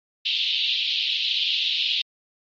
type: band-pass noise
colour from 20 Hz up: white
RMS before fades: -24 dBFS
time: 0.25-2.02 s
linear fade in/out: 10 ms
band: 2800 to 3900 Hz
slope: 48 dB/octave
effects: MP3 32 kbps